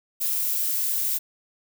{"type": "noise", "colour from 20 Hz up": "violet", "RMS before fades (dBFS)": -25, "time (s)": [0.2, 1.19], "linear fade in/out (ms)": 20, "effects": []}